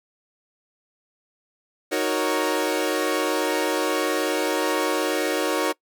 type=chord; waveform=sawtooth; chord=D# minor seventh; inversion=none; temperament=equal; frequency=311.1 / 370 / 466.2 / 554.4 Hz; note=D#4 / F#4 / A#4 / C#5; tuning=0 / 0 / 0 / 0 cents; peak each=-23 dBFS; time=1.91-5.73 s; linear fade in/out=20 ms; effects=noise-tail reverb RT60 0.1 s tail -23 dB re dry